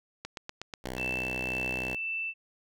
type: click train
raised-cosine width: 0.2 ms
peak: -20 dBFS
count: 7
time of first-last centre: 0.25-0.982 s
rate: 8.2 Hz
type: tone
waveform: 5% pulse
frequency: 63.3 Hz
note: B1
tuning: 43 cents sharp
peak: -24 dBFS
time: 0.84-1.95 s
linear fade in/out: 5 ms
type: tone with tremolo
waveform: sine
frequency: 2658 Hz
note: E7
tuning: 14 cents sharp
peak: -30 dBFS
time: 0.96-2.34 s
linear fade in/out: 50 ms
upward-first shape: sine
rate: 1.9 Hz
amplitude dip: 25%
effects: none